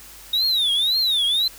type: tone with vibrato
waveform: triangle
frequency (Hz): 3729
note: A#7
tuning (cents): 0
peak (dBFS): -16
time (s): 0.33-1.48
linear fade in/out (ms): 5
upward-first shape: triangle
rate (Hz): 1.9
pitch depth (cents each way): 250
effects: added 50 Hz sine -50 dBFS peak until 1.58 s + white hiss -43 dBFS RMS until 1.58 s